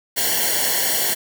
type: noise with comb filter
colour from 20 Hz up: white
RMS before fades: -20 dBFS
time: 0.16-1.15 s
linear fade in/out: 20 ms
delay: 0.8 ms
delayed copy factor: -0.85
effects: none